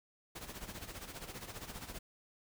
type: noise with tremolo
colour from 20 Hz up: pink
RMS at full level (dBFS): -44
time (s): 0.35-1.99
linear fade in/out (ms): 10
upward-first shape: sine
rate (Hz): 15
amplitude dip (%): 70
effects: none